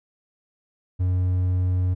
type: tone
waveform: triangle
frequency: 91.2 Hz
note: F#2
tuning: 24 cents flat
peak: -17 dBFS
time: 0.99-1.95 s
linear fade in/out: 20 ms
effects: none